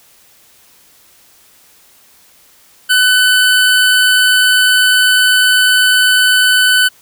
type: tone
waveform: 25% pulse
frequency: 1504 Hz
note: F#6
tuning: 28 cents sharp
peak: -4 dBFS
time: 2.89-6.89 s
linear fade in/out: 20 ms
effects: white hiss -47 dBFS RMS until 7.01 s